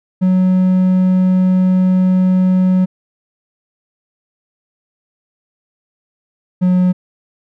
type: tone pair in turn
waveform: triangle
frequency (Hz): 185 / 181.82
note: F#3 / F#3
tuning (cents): 0 / -30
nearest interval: unison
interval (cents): 30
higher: first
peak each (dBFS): -7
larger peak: neither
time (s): 0.21-2.86 / 6.61-6.93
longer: first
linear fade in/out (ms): 20
effects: none